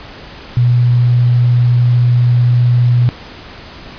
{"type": "tone", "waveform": "sine", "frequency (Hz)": 121.7, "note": "B2", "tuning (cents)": -25, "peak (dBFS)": -7, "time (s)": [0.57, 3.09], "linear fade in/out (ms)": 0, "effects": ["pink hiss -33 dBFS RMS until 3.98 s", "resampled to 11025 Hz"]}